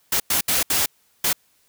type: noise bursts at uneven times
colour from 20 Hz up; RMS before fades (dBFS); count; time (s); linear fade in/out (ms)
white; -20; 5; 0.12-0.2 / 0.3-0.41 / 0.48-0.63 / 0.7-0.86 / 1.24-1.33; 5
effects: white hiss -62 dBFS RMS until 1.68 s